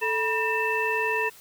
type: tone cluster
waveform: sine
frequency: 439.8 / 969 / 1809 / 2650 Hz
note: A4 / B5 / A6 / E7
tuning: -1 / -33 / +48 / +9 cents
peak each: -28 dBFS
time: 0.01-1.3 s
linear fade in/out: 20 ms
effects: tanh soft clip ceiling -12 dBFS + white hiss -50 dBFS RMS until 1.4 s